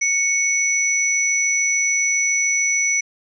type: tone pair together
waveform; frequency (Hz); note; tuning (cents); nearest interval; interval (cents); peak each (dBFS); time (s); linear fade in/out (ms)
sine; 2220 / 5927; C#7 / F#8; +2 / +2; octave + perfect fourth; 1700; -19; 0.01-3.01; 10
effects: none